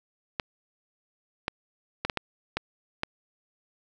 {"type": "clicks", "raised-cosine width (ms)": 0.3, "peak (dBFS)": -11, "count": 7, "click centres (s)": [0.398, 1.481, 2.05, 2.098, 2.173, 2.57, 3.034], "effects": []}